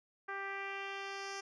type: tone with low-pass filter sweep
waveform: 10% pulse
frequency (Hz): 393.4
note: G4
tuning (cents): +6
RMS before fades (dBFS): -42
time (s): 0.28-1.41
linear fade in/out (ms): 10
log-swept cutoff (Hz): 1600 to 5900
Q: 2.2
effects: none